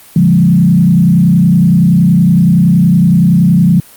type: tone with frequency modulation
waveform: sine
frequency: 174.61 Hz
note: F3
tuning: in tune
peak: -4 dBFS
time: 0.16-3.8 s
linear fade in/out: 2 ms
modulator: 30.7 Hz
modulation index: 1.1
effects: white hiss -38 dBFS RMS until 3.96 s + Opus 32 kbps